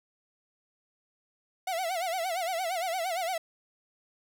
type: tone with vibrato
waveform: 45% pulse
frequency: 707 Hz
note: F5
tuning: 21 cents sharp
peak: -29 dBFS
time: 1.67-3.38 s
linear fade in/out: 5 ms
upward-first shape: sine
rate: 8.7 Hz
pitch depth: 140 cents each way
effects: none